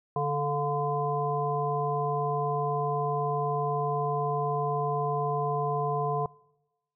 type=harmonic tone with a mistuned harmonic; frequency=146 Hz; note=D3; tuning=10 cents flat; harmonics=1 / 3 / 5 / 7; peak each=-31 / -31 / -31 / -31 dBFS; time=0.16-6.26 s; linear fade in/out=2 ms; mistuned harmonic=5; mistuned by=-48 cents; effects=noise-tail reverb RT60 1.0 s tail -25 dB re dry